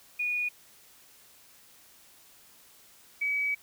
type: tone pair in turn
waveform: sine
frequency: 2455 / 2278 Hz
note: D#7 / C#7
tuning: -24 / +47 cents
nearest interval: minor second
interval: 129 cents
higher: first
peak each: -27 / -26 dBFS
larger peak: second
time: 0.19-0.49 / 3.21-3.55 s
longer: second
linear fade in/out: 10 ms
effects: white hiss -57 dBFS RMS until 3.62 s